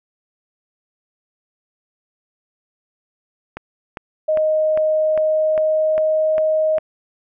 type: click train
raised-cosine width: 0.5 ms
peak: -14 dBFS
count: 9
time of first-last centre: 3.57-6.783 s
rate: 2.49 Hz
type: tone with pitch glide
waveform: sine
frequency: 622.3 to 625.9 Hz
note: D#5 to D#5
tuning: 0 to +10 cents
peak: -14 dBFS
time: 4.28-6.79 s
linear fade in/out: 10 ms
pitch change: +10 cents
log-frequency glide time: 4.92-6.37 s
effects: none